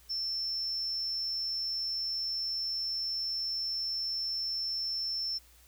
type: tone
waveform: sine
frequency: 5360 Hz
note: E8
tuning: 28 cents sharp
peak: -31 dBFS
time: 0.09-5.39 s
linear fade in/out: 20 ms
effects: added 60 Hz sine -60 dBFS peak until 5.67 s + white hiss -61 dBFS RMS until 5.67 s